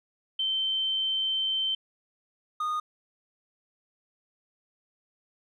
sine / triangle tone pair in turn, 3102 / 1231 Hz, G7 / D#6, -19 / -19 cents, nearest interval octave + major third, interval 1600 cents, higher first, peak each -25 dBFS, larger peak neither, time 0.39-1.75 / 2.6-2.8 s, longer first, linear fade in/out 5 ms, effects none

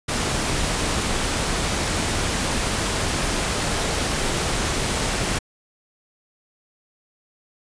pink noise, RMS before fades -23 dBFS, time 0.08-5.39 s, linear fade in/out 10 ms, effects resampled to 22050 Hz

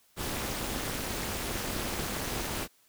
pink noise with amplitude modulation, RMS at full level -30 dBFS, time 0.16-2.68 s, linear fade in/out 50 ms, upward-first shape sine, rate 293 Hz, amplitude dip 95%, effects white hiss -65 dBFS RMS until 2.88 s

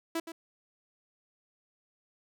sawtooth tone with echo, 329.6 Hz, E4, in tune, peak -26 dBFS, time 0.15-0.2 s, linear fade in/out 5 ms, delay 120 ms, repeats 1, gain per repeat -10 dB, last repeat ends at 0.32 s, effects none

